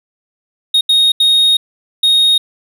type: tone bursts at uneven times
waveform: triangle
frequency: 3729 Hz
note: A#7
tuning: in tune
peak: -6 dBFS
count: 4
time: 0.74-0.81 / 0.89-1.12 / 1.2-1.57 / 2.03-2.38 s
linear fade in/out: 5 ms
effects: none